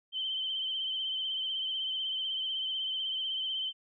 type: tone with vibrato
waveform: sine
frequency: 3093 Hz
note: G7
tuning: 24 cents flat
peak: -31 dBFS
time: 0.12-3.73 s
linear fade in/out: 50 ms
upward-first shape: triangle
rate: 16 Hz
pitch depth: 48 cents each way
effects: none